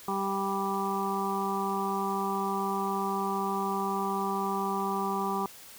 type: harmonic tone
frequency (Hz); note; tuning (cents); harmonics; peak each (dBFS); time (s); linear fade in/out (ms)
196; G3; 0; 1 / 2 / 4 / 5 / 6; -34 / -34 / -34 / -34 / -34; 0.08-5.46; 2
effects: white hiss -49 dBFS RMS until 5.78 s